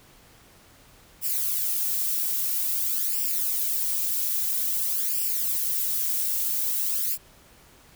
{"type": "noise with flanger", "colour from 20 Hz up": "violet", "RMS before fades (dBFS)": -26, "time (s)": [1.21, 7.18], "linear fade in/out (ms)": 50, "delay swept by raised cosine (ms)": [0.38, 2.68], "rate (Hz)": 0.5, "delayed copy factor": 0.7, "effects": ["pink hiss -54 dBFS RMS until 7.95 s"]}